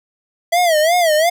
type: tone with vibrato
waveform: square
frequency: 659.3 Hz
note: E5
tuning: in tune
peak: -12 dBFS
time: 0.52-1.3 s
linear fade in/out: 10 ms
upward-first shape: sine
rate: 2.8 Hz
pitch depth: 150 cents each way
effects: none